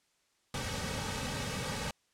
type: noise with comb filter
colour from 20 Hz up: pink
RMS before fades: -36 dBFS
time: 0.54-1.91 s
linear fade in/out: 2 ms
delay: 2.9 ms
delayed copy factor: -0.8
effects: white hiss -73 dBFS RMS until 2.13 s + low-pass 8000 Hz 12 dB/octave